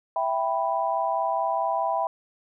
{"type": "chord", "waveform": "sine", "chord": "E minor", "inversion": "none", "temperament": "equal", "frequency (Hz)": [659.3, 784, 987.8], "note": ["E5", "G5", "B5"], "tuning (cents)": [0, 0, 0], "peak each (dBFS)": -27, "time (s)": [0.16, 2.07], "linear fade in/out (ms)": 2, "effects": []}